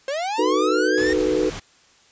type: linear sweep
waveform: 45% pulse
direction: up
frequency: 523.3 to 1858 Hz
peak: -23 dBFS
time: 0.08-1.13 s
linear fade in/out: 2 ms
type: chord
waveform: sine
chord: B dominant seventh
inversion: first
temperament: just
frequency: 308.7 / 370.4 / 444.5 / 493.9 Hz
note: D#4 / F#4 / A4 / B4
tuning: -14 / +2 / +18 / 0 cents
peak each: -23 dBFS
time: 0.38-1.5 s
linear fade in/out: 10 ms
type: noise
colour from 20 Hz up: pink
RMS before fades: -33 dBFS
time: 0.97-1.6 s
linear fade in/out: 10 ms
effects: white hiss -55 dBFS RMS until 2.11 s + resampled to 16000 Hz